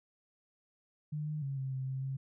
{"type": "tone with pitch steps", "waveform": "sine", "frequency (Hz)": [150.7, 152.2, 137.4, 133.3, 131.7, 132.7, 134.4], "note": ["D3", "D#3", "C#3", "C3", "C3", "C3", "C3"], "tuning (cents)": [45, -38, -15, 33, 12, 25, 47], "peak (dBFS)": -34, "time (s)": [1.12, 2.17], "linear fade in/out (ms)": 10, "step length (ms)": 150, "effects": []}